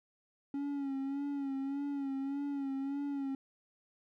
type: tone with vibrato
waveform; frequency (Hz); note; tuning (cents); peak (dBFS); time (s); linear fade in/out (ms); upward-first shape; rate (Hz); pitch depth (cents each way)
triangle; 277.3; C#4; +1; -32; 0.54-3.35; 2; sine; 1.7; 49
effects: none